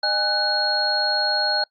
sine tone cluster, 606 / 821 / 1495 / 4287 Hz, D#5 / G#5 / F#6 / C8, -46 / -20 / +17 / +41 cents, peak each -28 / -26 / -25 / -21 dBFS, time 0.03-1.64 s, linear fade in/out 5 ms, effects noise-tail reverb RT60 0.1 s tail -25 dB re dry + Opus 48 kbps

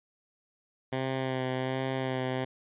10% pulse tone with vibrato, 130.6 Hz, C3, 3 cents flat, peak -21 dBFS, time 0.92-2.45 s, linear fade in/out 10 ms, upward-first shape sine, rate 1.3 Hz, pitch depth 22 cents each way, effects resampled to 8000 Hz

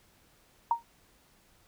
sine tone with exponential decay, 932 Hz, A#5, 1 cent flat, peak -19 dBFS, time 0.71-0.83 s, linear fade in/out 2 ms, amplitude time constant 24 ms, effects pink hiss -64 dBFS RMS until 1.67 s

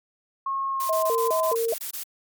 sine tone with pitch glide, 1085 to 1025.9 Hz, C#6 to C6, -37 to -34 cents, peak -24 dBFS, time 0.46-1.55 s, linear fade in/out 5 ms, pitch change -97 cents, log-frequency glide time 0.7-1.23 s
blue noise bursts, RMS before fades -33 dBFS, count 10, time 0.8-2.034 s, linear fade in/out 2 ms, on 100 ms, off 26 ms
sine tone with vibrato, 542 Hz, C#5, 39 cents flat, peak -22 dBFS, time 0.89-1.74 s, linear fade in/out 5 ms, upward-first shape square, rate 2.4 Hz, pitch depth 290 cents each way
effects MP3 96 kbps

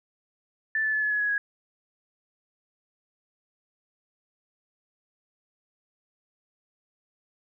sine tone with pitch steps, 1760 / 1742.8 / 1725.8 / 1708.9 / 1692.2 / 1675.7 / 1659.3 Hz, A6 / A6 / A6 / G#6 / G#6 / G#6 / G#6, 0 / -17 / -34 / +49 / +32 / +15 / -2 cents, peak -23 dBFS, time 0.75-1.38 s, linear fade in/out 2 ms, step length 90 ms, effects none

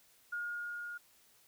sine tone with level ramp, 1427 Hz, F6, 37 cents sharp, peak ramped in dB -35 to -41 dBFS, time 0.32-0.98 s, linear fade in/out 10 ms, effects white hiss -66 dBFS RMS until 1.47 s

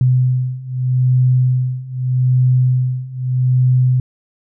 sine beating tone pair, 126.7 / 127.51 Hz, B2 / C3, +45 / -44 cents, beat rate 0.81 Hz, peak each -16 / -14 dBFS, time 0.01-4 s, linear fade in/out 2 ms, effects none

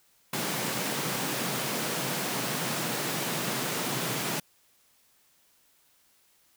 pink high-pass noise, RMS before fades -31 dBFS, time 0.33-4.4 s, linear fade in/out 5 ms, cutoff 120 Hz, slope 96 dB/octave, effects white hiss -65 dBFS RMS until 6.56 s

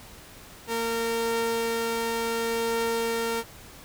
sawtooth tone pair together, 230 / 459.3 Hz, A#3 / A#4, -23 / -26 cents, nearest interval octave, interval 1197 cents, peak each -30 / -22 dBFS, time 0.67-3.44 s, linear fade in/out 50 ms, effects pink hiss -47 dBFS RMS until 3.84 s

